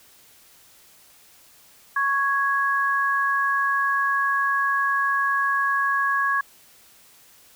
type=tone pair together; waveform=sine; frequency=1108.7 / 1661.2 Hz; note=C#6 / G#6; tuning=0 / 0 cents; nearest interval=perfect fifth; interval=700 cents; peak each=-22 dBFS; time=1.96-6.41 s; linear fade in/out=5 ms; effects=white hiss -53 dBFS RMS until 7.55 s